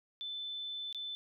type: tone with dropouts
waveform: sine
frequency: 3520 Hz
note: A7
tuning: in tune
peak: -38 dBFS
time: 0.21-1.15 s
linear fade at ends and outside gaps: 0 ms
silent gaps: 0.927-0.947 s
effects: none